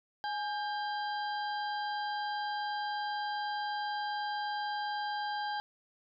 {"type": "harmonic tone with a mistuned harmonic", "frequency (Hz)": 796, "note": "G5", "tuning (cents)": 26, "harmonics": [1, 2, 4, 5, 6], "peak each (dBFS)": [-34, -40, -46, -50, -47], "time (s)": [0.24, 5.6], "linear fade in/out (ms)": 0, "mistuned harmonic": 1, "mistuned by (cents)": 82, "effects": []}